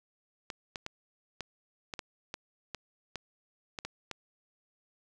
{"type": "clicks", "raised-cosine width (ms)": 0.2, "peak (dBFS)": -20, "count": 12, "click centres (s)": [0.502, 0.758, 0.864, 1.407, 1.938, 1.992, 2.341, 2.747, 3.157, 3.788, 3.85, 4.113], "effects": []}